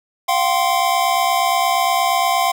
square chord, F suspended second, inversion none, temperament equal with one note detuned, 698.5 / 767 / 1046.5 Hz, F5 / G5 / C6, 0 / -38 / 0 cents, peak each -20 dBFS, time 0.28-2.52 s, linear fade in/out 10 ms, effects none

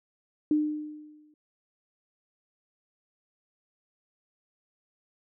sine tone with exponential decay, 302.4 Hz, D#4, 49 cents flat, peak -19 dBFS, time 0.51-1.34 s, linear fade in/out 2 ms, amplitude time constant 180 ms, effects none

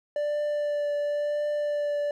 triangle tone with vibrato, 587.3 Hz, D5, in tune, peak -23 dBFS, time 0.16-2.11 s, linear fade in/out 2 ms, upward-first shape triangle, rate 0.95 Hz, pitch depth 15 cents each way, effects none

